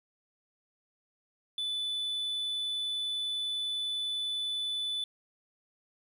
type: tone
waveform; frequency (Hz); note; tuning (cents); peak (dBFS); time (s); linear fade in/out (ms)
sine; 3490; A7; -15; -28; 1.58-5.04; 2
effects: tanh soft clip ceiling -30 dBFS + 11-bit